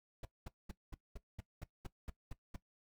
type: noise bursts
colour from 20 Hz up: brown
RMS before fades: -43 dBFS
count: 11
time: 0.23-2.561 s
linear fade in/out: 5 ms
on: 21 ms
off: 210 ms
effects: noise-tail reverb RT60 0.1 s tail -17 dB re dry